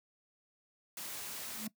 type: noise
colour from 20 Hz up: white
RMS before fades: -43 dBFS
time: 0.97-1.67 s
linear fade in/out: 2 ms
type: tone with exponential growth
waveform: triangle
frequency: 217.5 Hz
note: A3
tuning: 20 cents flat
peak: -33 dBFS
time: 1.48-1.68 s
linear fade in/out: 5 ms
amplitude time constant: 43 ms
effects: noise-tail reverb RT60 0.1 s tail -19 dB re dry + high-pass 100 Hz 12 dB/octave